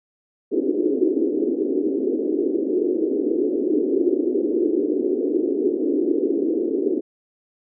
white band-pass noise, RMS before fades -21 dBFS, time 0.51-7.01 s, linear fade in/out 20 ms, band 280 to 410 Hz, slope 48 dB/octave, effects none

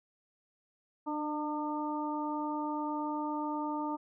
harmonic tone with a mistuned harmonic, 301.8 Hz, D4, 47 cents sharp, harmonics 1 / 2 / 3 / 4, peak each -35 / -43 / -36 / -42 dBFS, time 1.06-3.97 s, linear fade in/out 20 ms, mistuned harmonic 1, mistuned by -18 cents, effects none

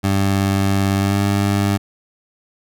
20% pulse tone with pitch glide, 98 to 100.06 Hz, G2 to G2, 0 to +36 cents, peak -10 dBFS, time 0.03-1.78 s, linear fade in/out 20 ms, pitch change +36 cents, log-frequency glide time 0.96-1.21 s, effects none

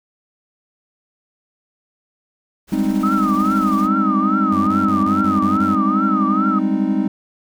pink noise with tremolo, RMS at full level -36 dBFS, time 2.67-3.89 s, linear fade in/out 50 ms, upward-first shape sine, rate 18 Hz, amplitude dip 40%
triangle chord, Ab major seventh, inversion third, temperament equal, 196 / 207.7 / 261.6 / 311.1 Hz, G3 / Ab3 / C4 / Eb4, 0 / 0 / 0 / 0 cents, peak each -19 dBFS, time 2.72-7.08 s, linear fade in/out 5 ms
sine tone with vibrato, 1260 Hz, D#6, 21 cents sharp, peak -18 dBFS, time 3.03-6.59 s, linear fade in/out 5 ms, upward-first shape triangle, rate 2.4 Hz, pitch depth 160 cents each way
sawtooth tone bursts, 92.5 Hz, F#2, in tune, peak -24 dBFS, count 7, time 4.52-5.75 s, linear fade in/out 5 ms, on 150 ms, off 30 ms
effects none

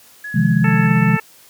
sine tone with vibrato, 1680 Hz, G#6, 19 cents sharp, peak -26 dBFS, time 0.24-0.87 s, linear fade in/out 5 ms, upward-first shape sine, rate 5.5 Hz, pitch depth 14 cents each way
sine chord, F minor seventh, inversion second, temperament just, 130.96 / 157.15 / 174.61 / 209.5 Hz, C3 / Eb3 / F3 / Ab3, +2 / +18 / 0 / +15 cents, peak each -17 dBFS, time 0.34-1.17 s, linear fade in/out 10 ms
harmonic tone, 442.4 Hz, A4, 9 cents sharp, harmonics 1 / 2 / 3 / 4 / 5 / 6, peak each -29 / -26 / -26 / -24 / -27 / -28 dBFS, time 0.64-1.2 s, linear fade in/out 5 ms
effects white hiss -47 dBFS RMS until 1.49 s + high-pass 80 Hz 12 dB/octave

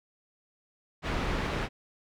pink low-pass noise, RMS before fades -31 dBFS, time 1.02-1.69 s, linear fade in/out 50 ms, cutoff 2800 Hz, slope 12 dB/octave, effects none

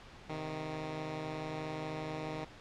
10% pulse tone pair together, 130.81 / 155.56 Hz, C3 / D#3, 0 / 0 cents, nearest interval minor third, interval 300 cents, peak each -38 / -30 dBFS, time 0.29-2.45 s, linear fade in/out 10 ms, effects pink hiss -53 dBFS RMS until 2.6 s + low-pass 4000 Hz 12 dB/octave

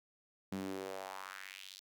sawtooth tone with high-pass filter sweep, 95.6 Hz, G2, 43 cents flat, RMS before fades -45 dBFS, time 0.52-1.8 s, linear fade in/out 5 ms, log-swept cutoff 190 to 4500 Hz, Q 2.6, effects none

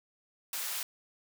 white high-pass noise, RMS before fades -36 dBFS, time 0.53-0.83 s, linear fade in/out 2 ms, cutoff 790 Hz, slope 12 dB/octave, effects none

